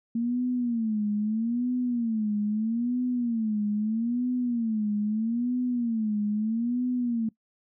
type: tone with vibrato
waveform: sine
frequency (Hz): 227.9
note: A#3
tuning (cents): -39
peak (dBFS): -24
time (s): 0.15-7.29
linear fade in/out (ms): 5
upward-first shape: sine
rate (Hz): 0.78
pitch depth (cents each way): 160
effects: noise-tail reverb RT60 0.1 s tail -21 dB re dry